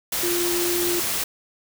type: tone in noise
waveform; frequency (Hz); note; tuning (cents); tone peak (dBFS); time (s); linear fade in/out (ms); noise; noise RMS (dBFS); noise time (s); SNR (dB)
sine; 349.2; F4; 0; -23; 0.23-1; 5; white; -25; 0.12-1.24; -1
effects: none